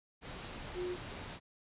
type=tone in noise; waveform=sine; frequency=359.8 Hz; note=F#4; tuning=48 cents flat; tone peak=-35 dBFS; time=0.74-0.97 s; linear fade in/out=50 ms; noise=pink; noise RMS=-45 dBFS; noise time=0.21-1.4 s; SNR=+7 dB; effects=resampled to 8000 Hz